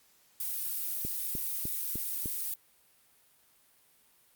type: noise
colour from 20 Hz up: violet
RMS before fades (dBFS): -34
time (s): 0.4-2.54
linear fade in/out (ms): 2
type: click train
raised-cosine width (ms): 3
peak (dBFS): -25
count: 5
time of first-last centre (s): 1.05-2.258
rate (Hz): 3.31
effects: white hiss -65 dBFS RMS until 4.35 s + Opus 48 kbps